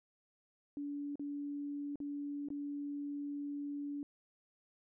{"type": "tone with dropouts", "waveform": "sine", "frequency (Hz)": 287.3, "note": "D4", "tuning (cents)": -38, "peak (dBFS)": -38, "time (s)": [0.77, 4.03], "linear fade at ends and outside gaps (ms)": 1, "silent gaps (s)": [[1.156, 1.195], [1.957, 2.002], [2.486, 2.503]], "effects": []}